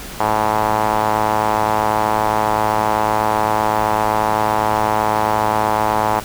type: tone with band-pass filter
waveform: sawtooth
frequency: 107.8 Hz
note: A2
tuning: 35 cents flat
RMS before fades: -17 dBFS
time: 0.2-6.2 s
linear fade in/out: 5 ms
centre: 890 Hz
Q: 3.1
effects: pink hiss -32 dBFS RMS until 6.24 s